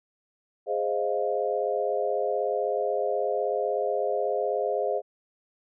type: chord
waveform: sine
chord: F minor seventh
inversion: first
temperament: equal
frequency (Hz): 415.3 / 523.3 / 622.3 / 698.5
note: Ab4 / C5 / Eb5 / F5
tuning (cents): 0 / 0 / 0 / 0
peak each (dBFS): -29 / -29 / -30 / -31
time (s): 0.66-5.02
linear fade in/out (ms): 50
effects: none